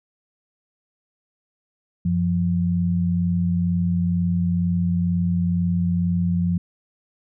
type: tone pair together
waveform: sine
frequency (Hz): 92.5 / 174.62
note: F#2 / F3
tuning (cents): 0 / 0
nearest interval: major seventh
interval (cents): 1100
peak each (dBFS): -24 / -19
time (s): 2.05-6.58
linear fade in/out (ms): 5
effects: none